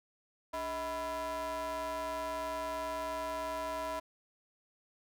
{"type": "ring-modulated tone", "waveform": "square", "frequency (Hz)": 175.3, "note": "F3", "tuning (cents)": 7, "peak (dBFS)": -33, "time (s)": [0.53, 4], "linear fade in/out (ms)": 10, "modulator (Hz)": 815, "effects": []}